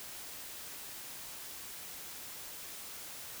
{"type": "silence", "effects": ["white hiss -46 dBFS RMS until 3.4 s"]}